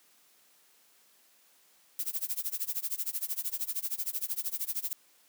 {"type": "noise with tremolo", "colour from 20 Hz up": "violet", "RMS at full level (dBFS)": -31, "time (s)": [1.99, 4.93], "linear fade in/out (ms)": 0, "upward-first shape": "sine", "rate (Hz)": 13, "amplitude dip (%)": 95, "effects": ["white hiss -64 dBFS RMS until 5.28 s", "high-pass 200 Hz 12 dB/octave"]}